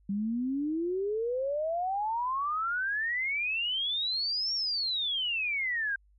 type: exponential two-way sweep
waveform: sine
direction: up then down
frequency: 194.3 to 5600 to 1569 Hz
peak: -28 dBFS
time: 0.09-5.96 s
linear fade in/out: 5 ms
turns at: 4.54 s
effects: added 50 Hz sine -60 dBFS peak until 6.18 s